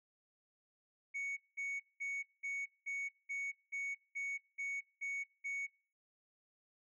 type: tone bursts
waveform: sine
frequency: 2226 Hz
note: C#7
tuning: 7 cents sharp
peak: -35 dBFS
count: 11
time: 1.14-5.67 s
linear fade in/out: 20 ms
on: 230 ms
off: 200 ms
effects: noise-tail reverb RT60 0.4 s tail -25 dB re dry + tanh soft clip ceiling -37 dBFS